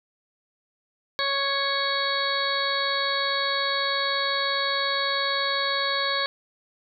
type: harmonic tone with a mistuned harmonic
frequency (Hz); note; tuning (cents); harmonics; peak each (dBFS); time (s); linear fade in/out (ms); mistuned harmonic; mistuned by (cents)
554.4; C#5; 0; 1 / 2 / 3 / 4 / 6 / 7 / 8; -31 / -29 / -29 / -33 / -35 / -30 / -30; 1.19-6.26; 0; 7; -19
effects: none